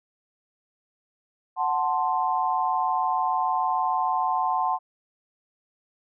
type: chord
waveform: sine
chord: F# diminished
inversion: none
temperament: equal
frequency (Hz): 740 / 880 / 1046.5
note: F#5 / A5 / C6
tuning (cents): 0 / 0 / 0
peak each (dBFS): -26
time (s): 1.56-4.79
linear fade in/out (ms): 50
effects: none